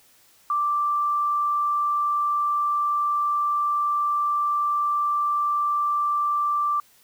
sine tone, 1174.7 Hz, D6, in tune, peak -20 dBFS, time 0.5-6.8 s, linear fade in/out 2 ms, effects white hiss -57 dBFS RMS until 7.03 s

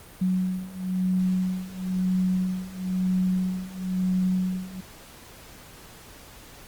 sine beating tone pair, 184.3 / 185.3 Hz, F#3 / F#3, -7 / +3 cents, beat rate 1 Hz, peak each -27 / -25 dBFS, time 0.21-4.81 s, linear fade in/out 10 ms, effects pink hiss -47 dBFS RMS until 6.67 s + Opus 32 kbps

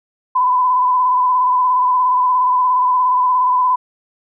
sine tone with vibrato, 1005 Hz, B5, 30 cents sharp, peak -11 dBFS, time 0.35-3.76 s, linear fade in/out 10 ms, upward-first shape square, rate 17 Hz, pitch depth 23 cents each way, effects none

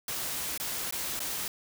white noise with dropouts, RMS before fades -34 dBFS, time 0.08-1.48 s, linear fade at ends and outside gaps 2 ms, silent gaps 0.577-0.599 / 0.909-0.924 / 1.193-1.202 s, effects none

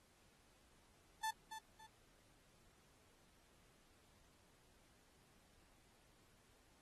35% pulse tone with echo, 880 Hz, A5, in tune, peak -37 dBFS, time 1.23-1.31 s, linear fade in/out 10 ms, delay 280 ms, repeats 2, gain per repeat -10 dB, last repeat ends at 1.87 s, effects pink hiss -72 dBFS RMS until 6.81 s + AAC 32 kbps

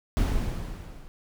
brown noise with level ramp, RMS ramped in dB -22 to -45 dBFS, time 0.17-1.08 s, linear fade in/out 0 ms, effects none

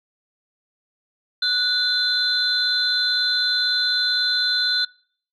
sine tone cluster, 1480 / 3549 / 4078 Hz, F#6 / A7 / C8, 0 / +14 / -45 cents, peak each -24 / -24 / -20 dBFS, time 1.42-4.85 s, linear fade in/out 5 ms, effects noise-tail reverb RT60 0.5 s tail -23 dB re dry + tanh soft clip ceiling -9 dBFS

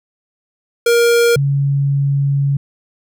square / sine tone pair in turn, 470.6 / 139.91 Hz, A#4 / C#3, +16 / +16 cents, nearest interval octave + major sixth, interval 2100 cents, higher first, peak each -10 / -12 dBFS, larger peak first, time 0.86-1.36 / 1.36-2.57 s, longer second, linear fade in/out 5 ms, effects none

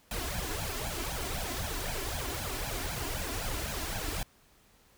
pink noise with flanger, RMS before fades -35 dBFS, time 0.11-4.23 s, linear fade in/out 2 ms, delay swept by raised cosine 1.2 to 3 ms, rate 3.9 Hz, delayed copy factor +1, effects pink hiss -63 dBFS RMS until 4.97 s

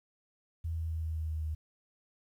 sine tone with pitch steps, 82 / 81.29 / 80.59 / 79.9 / 79.21 / 78.52 / 77.85 Hz, E2 / E2 / E2 / D#2 / D#2 / D#2 / D#2, -9 / -24 / -39 / +47 / +32 / +16 / +2 cents, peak -32 dBFS, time 0.64-1.55 s, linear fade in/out 10 ms, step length 130 ms, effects 11-bit

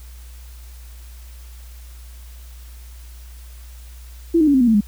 sine tone with pitch steps, 334.5 / 308.5 / 284.5 / 262.4 / 242.1 / 223.3 / 205.9 Hz, E4 / D#4 / C#4 / C4 / B3 / A3 / G#3, +25 / -15 / +45 / +5 / -34 / +26 / -15 cents, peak -11 dBFS, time 4.34-4.809 s, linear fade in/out 10 ms, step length 67 ms, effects added 60 Hz sine -36 dBFS peak until 4.87 s + white hiss -49 dBFS RMS until 4.87 s

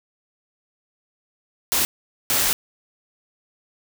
white noise bursts at uneven times, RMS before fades -20 dBFS, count 2, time 1.72-1.85 / 2.3-2.53 s, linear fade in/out 0 ms, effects none

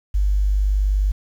sine tone, 49.69 Hz, G1, 24 cents sharp, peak -15 dBFS, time 0.14-1.12 s, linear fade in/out 10 ms, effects 8-bit

